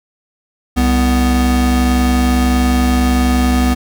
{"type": "tone pair together", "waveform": "square", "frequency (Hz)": [65.7, 248.1], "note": ["C2", "B3"], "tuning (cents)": [8, 8], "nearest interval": "octave + major seventh", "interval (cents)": 2300, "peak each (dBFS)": -14, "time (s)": [0.76, 3.75], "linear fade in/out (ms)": 20, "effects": []}